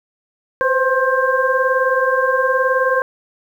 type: tone cluster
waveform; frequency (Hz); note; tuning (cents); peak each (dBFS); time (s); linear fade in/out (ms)
sine; 508 / 527 / 1063 / 1582; B4 / C5 / C6 / G6; +49 / +12 / +27 / +15; -19; 0.61-3.02; 0
effects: 8-bit